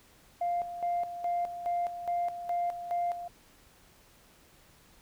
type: tone with tremolo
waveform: sine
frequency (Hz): 698.5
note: F5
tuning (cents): 0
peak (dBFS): -26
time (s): 0.41-3.28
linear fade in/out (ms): 5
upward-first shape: square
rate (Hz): 2.4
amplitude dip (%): 70
effects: tanh soft clip ceiling -24 dBFS + pink hiss -60 dBFS RMS until 5.01 s